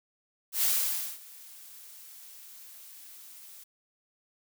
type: noise with ADSR envelope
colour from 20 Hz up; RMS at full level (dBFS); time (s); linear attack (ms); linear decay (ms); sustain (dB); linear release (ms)
blue; -25; 0.52-3.64; 110; 550; -24; 10
effects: none